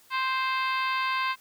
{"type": "harmonic tone", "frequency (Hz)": 523.3, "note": "C5", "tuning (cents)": 0, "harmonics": [2, 3, 4, 5, 6, 7, 8, 9], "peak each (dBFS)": [-27, -33, -34, -34, -41, -40, -43, -43], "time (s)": [0.1, 1.36], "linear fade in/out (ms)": 50, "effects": ["white hiss -58 dBFS RMS until 1.4 s"]}